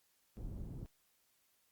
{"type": "low-pass noise", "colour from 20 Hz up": "pink", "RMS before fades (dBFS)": -45, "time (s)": [0.37, 0.86], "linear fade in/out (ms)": 0, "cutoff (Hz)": 240, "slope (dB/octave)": 12, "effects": ["white hiss -75 dBFS RMS until 1.71 s", "Opus 48 kbps"]}